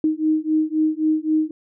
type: beating tone pair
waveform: sine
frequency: 310 / 313.8 Hz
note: D#4 / D#4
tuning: -6 / +15 cents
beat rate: 3.8 Hz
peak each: -20 dBFS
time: 0.04-1.51 s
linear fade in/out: 2 ms
effects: none